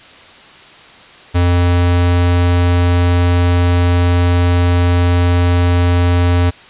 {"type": "tone", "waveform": "square", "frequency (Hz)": 87.9, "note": "F2", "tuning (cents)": 12, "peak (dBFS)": -10, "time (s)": [1.34, 6.51], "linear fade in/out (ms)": 20, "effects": ["white hiss -39 dBFS RMS until 6.69 s", "resampled to 8000 Hz"]}